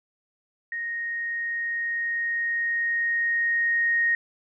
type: tone with level ramp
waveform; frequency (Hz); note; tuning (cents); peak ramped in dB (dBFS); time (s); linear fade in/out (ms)
sine; 1864.7; A#6; 0; -28 to -19; 0.72-4.15; 2
effects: none